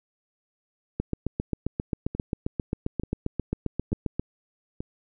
two click trains, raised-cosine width 3 ms, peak -13 / -19 dBFS, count 25 / 4, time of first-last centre 1-4.196 / 2.15-4.805 s, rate 7.51 / 1.13 Hz, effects none

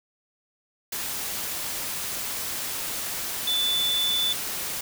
sine tone in noise, 3494 Hz, A7, 13 cents flat, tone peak -22 dBFS, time 3.47-4.33 s, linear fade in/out 5 ms, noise white, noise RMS -31 dBFS, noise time 0.92-4.81 s, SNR +6 dB, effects none

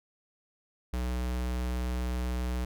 square tone, 61.74 Hz, B1, in tune, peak -30 dBFS, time 0.93-2.65 s, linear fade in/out 5 ms, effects none

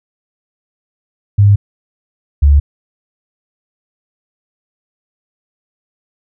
sine tone pair in turn, 101.6 / 71.44 Hz, G#2 / D2, -38 / -47 cents, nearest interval tritone, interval 609 cents, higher first, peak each -4 dBFS, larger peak neither, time 1.38-1.56 / 2.42-2.6 s, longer neither, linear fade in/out 10 ms, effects none

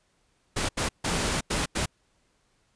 pink noise bursts at uneven times, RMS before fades -27 dBFS, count 5, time 0.56-0.69 / 0.77-0.89 / 1.04-1.41 / 1.5-1.66 / 1.75-1.86 s, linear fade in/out 10 ms, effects pink hiss -69 dBFS RMS until 2.75 s + resampled to 22050 Hz

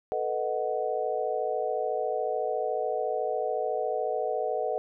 sine chord, B dominant seventh, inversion third, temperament equal, 440 / 493.9 / 622.3 / 740 Hz, A4 / B4 / D#5 / F#5, 0 / 0 / 0 / 0 cents, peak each -32 dBFS, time 0.12-4.78 s, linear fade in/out 0 ms, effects none

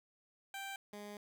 15% pulse tone pair in turn, 784 / 206.5 Hz, G5 / G#3, 0 / -10 cents, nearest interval octave + major seventh, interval 2310 cents, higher first, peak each -36 / -40 dBFS, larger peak first, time 0.54-0.76 / 0.93-1.17 s, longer second, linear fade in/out 2 ms, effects none

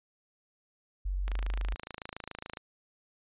sine tone, 46.83 Hz, F#1, 22 cents sharp, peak -29 dBFS, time 1.05-1.75 s, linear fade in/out 10 ms
click train, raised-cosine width 0.3 ms, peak -23 dBFS, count 36, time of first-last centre 1.28-2.572 s, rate 27.1 Hz
effects resampled to 8000 Hz

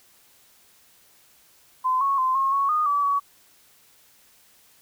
sine tone with pitch steps, 1026 / 1103 / 1035 / 1080 / 1109 / 1229 / 1149 / 1130 Hz, C6 / C#6 / C6 / C#6 / C#6 / D#6 / D6 / C#6, -34 / -9 / -19 / -45 / 0 / -22 / -38 / +33 cents, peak -19 dBFS, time 1.84-3.2 s, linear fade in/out 20 ms, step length 170 ms, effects white hiss -57 dBFS RMS until 4.81 s

